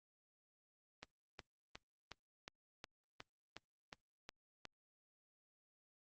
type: click train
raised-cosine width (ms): 0.2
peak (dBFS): -30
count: 11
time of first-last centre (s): 1.03-4.653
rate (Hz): 2.76
effects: low-pass 7000 Hz 12 dB/octave + Opus 32 kbps